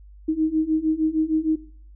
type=beating tone pair; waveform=sine; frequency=311.1 / 317.6 Hz; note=D#4 / D#4; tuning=0 / +36 cents; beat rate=6.5 Hz; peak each=-24 / -21 dBFS; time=0.28-1.56 s; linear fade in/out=10 ms; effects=noise-tail reverb RT60 0.5 s tail -17 dB re dry + added 50 Hz sine -43 dBFS peak until 1.95 s